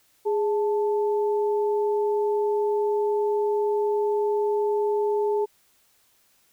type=tone pair together; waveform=sine; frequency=415.3 / 878 Hz; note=G#4 / A5; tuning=0 / -4 cents; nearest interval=octave + minor second; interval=1296 cents; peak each=-21 / -30 dBFS; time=0.25-5.46 s; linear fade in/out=20 ms; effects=white hiss -63 dBFS RMS until 6.52 s